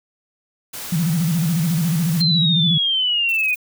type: noise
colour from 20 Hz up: white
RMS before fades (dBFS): -31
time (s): 0.73-2.22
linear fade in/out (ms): 10
type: tone with vibrato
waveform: sine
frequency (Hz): 164.81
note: E3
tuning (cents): 0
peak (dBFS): -16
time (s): 0.92-2.78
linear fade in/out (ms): 5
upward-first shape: square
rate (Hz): 14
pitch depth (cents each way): 120
type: exponential sweep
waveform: sine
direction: down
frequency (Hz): 4186 to 2462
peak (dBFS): -16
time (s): 2.2-3.55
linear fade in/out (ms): 10
type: noise bursts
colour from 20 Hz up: violet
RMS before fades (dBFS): -35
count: 6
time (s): 3.29-3.558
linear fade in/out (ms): 0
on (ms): 28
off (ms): 20
effects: none